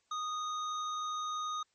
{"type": "tone", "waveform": "square", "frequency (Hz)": 1240, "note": "D#6", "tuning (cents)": -6, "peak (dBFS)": -35, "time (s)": [0.11, 1.63], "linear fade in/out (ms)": 5, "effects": ["white hiss -75 dBFS RMS until 1.74 s", "MP3 32 kbps"]}